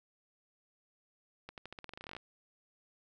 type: accelerating click train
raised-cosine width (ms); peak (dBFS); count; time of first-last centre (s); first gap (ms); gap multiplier
0.3; -29; 17; 1.49-2.166; 88; 0.89
effects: none